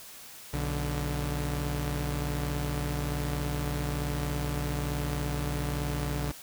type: tone pair together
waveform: sawtooth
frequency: 61.17 / 145.7 Hz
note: B1 / D3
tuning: -16 / -13 cents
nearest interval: octave + minor third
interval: 1503 cents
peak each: -28 dBFS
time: 0.53-6.32 s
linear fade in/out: 10 ms
effects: white hiss -47 dBFS RMS until 6.42 s